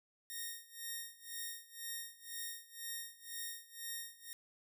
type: tone with tremolo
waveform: 5% pulse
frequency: 1853 Hz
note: A#6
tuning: 11 cents flat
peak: -30 dBFS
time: 0.3-4.33 s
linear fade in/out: 0 ms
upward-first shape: sine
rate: 2 Hz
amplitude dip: 90%
effects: none